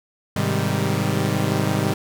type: chord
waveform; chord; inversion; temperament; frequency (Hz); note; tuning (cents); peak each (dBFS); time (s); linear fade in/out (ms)
sawtooth; Ab major seventh; none; equal with one note detuned; 103.83 / 129.68 / 155.56 / 196; Ab2 / C3 / Eb3 / G3; 0 / -15 / 0 / 0; -21; 0.36-1.94; 5
effects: none